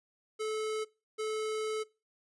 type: tone pair in turn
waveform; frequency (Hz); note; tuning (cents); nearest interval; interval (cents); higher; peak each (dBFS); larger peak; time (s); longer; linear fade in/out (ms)
square; 433.8 / 433.8; A4 / A4; -25 / -25; unison; 0; neither; -33 / -33; neither; 0.39-0.85 / 1.18-1.84; second; 20
effects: noise-tail reverb RT60 0.3 s tail -22 dB re dry + resampled to 24000 Hz